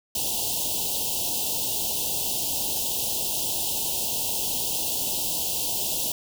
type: band-stop noise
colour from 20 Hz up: white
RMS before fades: -27 dBFS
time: 0.15-6.12 s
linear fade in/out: 2 ms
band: 950 to 2700 Hz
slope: 96 dB/octave
effects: none